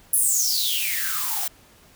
blue noise with high-pass filter sweep, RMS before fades -23 dBFS, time 0.13-1.48 s, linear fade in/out 5 ms, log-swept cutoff 11000 to 650 Hz, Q 9.4, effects pink hiss -53 dBFS RMS until 1.95 s

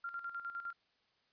sine tone with tremolo, 1386 Hz, F6, 14 cents flat, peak -38 dBFS, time 0.04-0.73 s, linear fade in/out 5 ms, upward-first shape square, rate 9.8 Hz, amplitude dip 65%, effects white hiss -75 dBFS RMS until 1.32 s + resampled to 11025 Hz

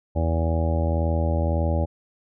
harmonic tone, 81.8 Hz, E2, 13 cents flat, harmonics 1 / 2 / 3 / 4 / 5 / 6 / 7 / 8 / 9 / 10, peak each -21 / -30 / -32 / -32 / -40 / -35 / -29 / -41 / -39 / -35 dBFS, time 0.15-1.86 s, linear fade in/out 20 ms, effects none

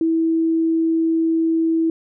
sine tone, 326.2 Hz, E4, 18 cents flat, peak -15 dBFS, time 0.01-1.9 s, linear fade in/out 2 ms, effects none

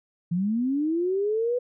sine linear sweep, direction up, 164.81 to 499.6 Hz, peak -22 dBFS, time 0.31-1.59 s, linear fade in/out 10 ms, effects none

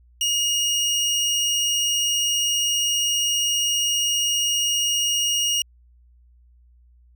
25% pulse tone, 2865 Hz, F7, 44 cents sharp, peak -16 dBFS, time 0.21-5.62 s, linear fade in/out 2 ms, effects added 60 Hz sine -51 dBFS peak until 7.15 s

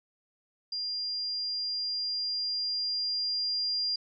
sine tone with level ramp, 4800 Hz, D8, 37 cents sharp, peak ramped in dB -31 to -27 dBFS, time 0.72-3.96 s, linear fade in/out 5 ms, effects none

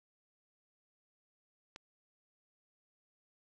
click, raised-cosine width 0.2 ms, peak -29 dBFS, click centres 1.761 s, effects resampled to 24000 Hz

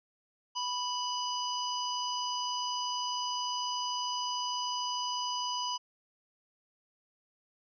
harmonic tone with a mistuned harmonic, 987.8 Hz, B5, in tune, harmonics 1 / 3 / 5 / 6, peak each -34 / -38 / -38 / -43 dBFS, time 0.55-5.78 s, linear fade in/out 20 ms, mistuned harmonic 6, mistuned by +47 cents, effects none

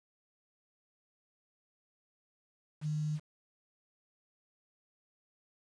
sine tone with quantisation, 152.2 Hz, D#3, 38 cents flat, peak -31 dBFS, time 2.81-3.2 s, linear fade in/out 50 ms, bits 9, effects resampled to 22050 Hz

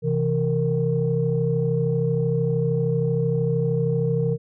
sine tone cluster, 130.6 / 163.6 / 461.2 Hz, C3 / E3 / A#4, -3 / -13 / -19 cents, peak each -23 dBFS, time 0.02-4.38 s, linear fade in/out 50 ms, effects tanh soft clip ceiling -10 dBFS

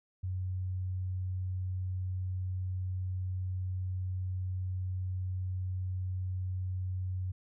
sine tone, 92.5 Hz, F#2, in tune, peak -32 dBFS, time 0.23-7.32 s, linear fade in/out 10 ms, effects none

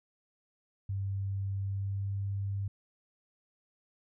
sine tone with pitch glide, 98 to 99.08 Hz, G2 to G2, 0 to +19 cents, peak -31 dBFS, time 0.89-2.68 s, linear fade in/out 5 ms, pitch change +19 cents, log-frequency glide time 1.61-2.15 s, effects none

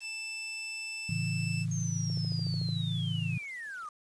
sawtooth tone, 2646 Hz, E7, 6 cents sharp, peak -33 dBFS, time 0-1.66 s, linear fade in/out 50 ms
sine chord, A major, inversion none, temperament equal, 110 / 138.59 / 164.81 Hz, A2 / C#3 / E3, 0 / 0 / 0 cents, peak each -34 / -35 / -33 dBFS, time 1.09-3.38 s, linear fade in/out 5 ms
sine linear sweep, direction down, 6480 to 1174.7 Hz, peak -38 dBFS, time 1.71-3.89 s, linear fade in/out 5 ms
click train, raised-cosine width 2 ms, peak -34 dBFS, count 9, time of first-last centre 2.1-2.688 s, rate 13.6 Hz
effects resampled to 22050 Hz + 9-bit

